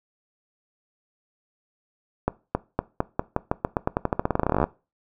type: accelerating click train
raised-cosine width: 1 ms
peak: -7 dBFS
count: 29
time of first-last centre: 2.28-4.641 s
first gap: 270 ms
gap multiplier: 0.89
effects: noise-tail reverb RT60 0.3 s tail -20 dB re dry